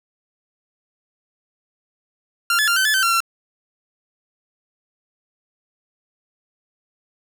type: tone with pitch steps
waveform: sawtooth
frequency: 1387 / 1720 / 1392 / 1533 / 1726 / 1541 / 1368 / 1357 Hz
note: F6 / A6 / F6 / G6 / A6 / G6 / F6 / E6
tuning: -12 / -40 / -6 / -39 / -34 / -30 / -36 / +50 cents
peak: -12 dBFS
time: 2.5-3.204 s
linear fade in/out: 2 ms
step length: 88 ms
effects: none